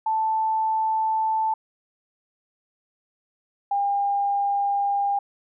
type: tone pair in turn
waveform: sine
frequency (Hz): 880 / 803.7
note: A5 / G5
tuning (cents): 0 / +43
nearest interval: major second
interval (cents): 157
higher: first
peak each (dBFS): -20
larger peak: neither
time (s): 0.06-1.54 / 3.71-5.19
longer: neither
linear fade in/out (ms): 5
effects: none